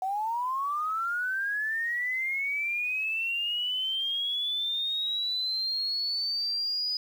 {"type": "linear sweep", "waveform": "sine", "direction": "up", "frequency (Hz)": [740, 4978], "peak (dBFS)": -27, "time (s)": [0.02, 6.97], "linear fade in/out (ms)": 2, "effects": ["9-bit"]}